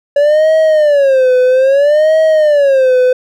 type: tone with vibrato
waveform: triangle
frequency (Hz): 566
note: C#5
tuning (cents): +36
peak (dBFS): -4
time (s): 0.16-3.13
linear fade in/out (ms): 5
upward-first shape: sine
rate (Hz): 0.61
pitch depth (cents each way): 200
effects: none